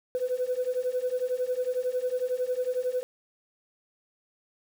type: beating tone pair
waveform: sine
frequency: 496.5 / 507.5 Hz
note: B4 / B4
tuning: +9 / +47 cents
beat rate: 11 Hz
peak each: -29 / -28 dBFS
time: 0.15-3.03 s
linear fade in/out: 0 ms
effects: tanh soft clip ceiling -19 dBFS + 8-bit